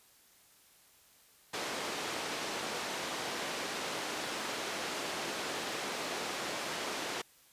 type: band-pass noise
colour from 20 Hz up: pink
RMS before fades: -38 dBFS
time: 1.53-7.22 s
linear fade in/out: 10 ms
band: 330 to 6500 Hz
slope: 12 dB/octave
effects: white hiss -63 dBFS RMS until 7.52 s + resampled to 32000 Hz